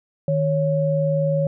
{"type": "tone pair together", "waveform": "sine", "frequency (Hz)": [155.29, 554.4], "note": ["D#3", "C#5"], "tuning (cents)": [-3, 0], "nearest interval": "octave + minor seventh", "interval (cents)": 2203, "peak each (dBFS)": -20, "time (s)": [0.28, 1.47], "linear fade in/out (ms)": 2, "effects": []}